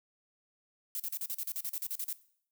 violet noise bursts, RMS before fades -36 dBFS, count 14, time 0.95-2.128 s, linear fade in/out 0 ms, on 47 ms, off 40 ms, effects noise-tail reverb RT60 0.6 s tail -18 dB re dry

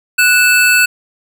square tone pair together, 1477.2 / 2632 Hz, F#6 / E7, -3 / -3 cents, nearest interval minor seventh, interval 1000 cents, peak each -11 dBFS, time 0.18-0.86 s, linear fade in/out 10 ms, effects none

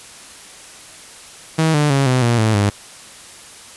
sawtooth tone with pitch steps, 160 / 148.43 / 137.69 / 127.73 / 118.49 / 109.92 / 101.96 Hz, D#3 / D3 / C#3 / C3 / A#2 / A2 / G#2, +49 / +19 / -11 / -41 / +29 / -1 / -31 cents, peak -9 dBFS, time 1.58-2.7 s, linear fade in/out 10 ms, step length 160 ms, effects white hiss -39 dBFS RMS until 3.76 s + resampled to 24000 Hz

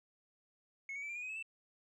sine tone with pitch steps, 2189 / 2251 / 2314 / 2379 / 2446 / 2515 / 2585 / 2658 Hz, C#7 / C#7 / D7 / D7 / D#7 / D#7 / E7 / E7, -22 / +26 / -26 / +22 / -30 / +18 / -34 / +14 cents, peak -38 dBFS, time 0.89-1.426 s, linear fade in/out 2 ms, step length 67 ms, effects tanh soft clip ceiling -39 dBFS

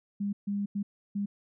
sine tone bursts at uneven times, 202 Hz, G#3, 48 cents flat, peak -28 dBFS, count 4, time 0.2-0.33 / 0.47-0.66 / 0.75-0.83 / 1.15-1.26 s, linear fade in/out 10 ms, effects none

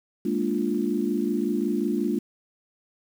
sine chord, Bb dominant seventh, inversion third, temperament equal, 207.7 / 233.1 / 293.7 / 349.2 Hz, Ab3 / Bb3 / D4 / F4, 0 / 0 / 0 / 0 cents, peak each -28 dBFS, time 0.25-2.19 s, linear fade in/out 5 ms, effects 8-bit

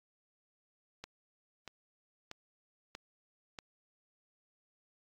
click train, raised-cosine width 0.2 ms, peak -26 dBFS, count 5, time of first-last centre 1.04-3.588 s, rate 1.57 Hz, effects AAC 64 kbps

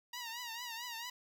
10% pulse tone with vibrato, 945 Hz, A#5, 23 cents sharp, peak -33 dBFS, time 0.13-1.1 s, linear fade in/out 5 ms, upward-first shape triangle, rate 4.5 Hz, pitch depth 100 cents each way, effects none

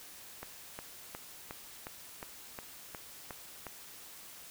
click train, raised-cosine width 0.5 ms, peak -26 dBFS, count 10, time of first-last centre 0.43-3.667 s, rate 2.78 Hz, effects white hiss -51 dBFS RMS until 4.5 s

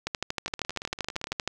two click trains, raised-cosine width 0.2 ms, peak -11 / -20 dBFS, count 19 / 16, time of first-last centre 0.07-1.476 / 0.48-1.327 s, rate 12.8 / 17.7 Hz, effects none

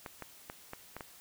clicks, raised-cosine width 0.5 ms, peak -26 dBFS, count 6, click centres 0.062 / 0.223 / 0.499 / 0.734 / 0.966 / 1.008 s, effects white hiss -56 dBFS RMS until 1.2 s

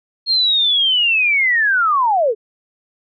sine linear sweep, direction down, 4277 to 405.1 Hz, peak -12 dBFS, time 0.26-2.35 s, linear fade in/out 50 ms, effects none

